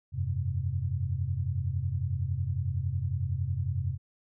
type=chord; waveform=sine; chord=F suspended second; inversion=none; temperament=just; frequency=87.31 / 98.22 / 130.96 Hz; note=F2 / G2 / C3; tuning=0 / +4 / +2 cents; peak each=-32 dBFS; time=0.12-3.98 s; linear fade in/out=50 ms; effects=none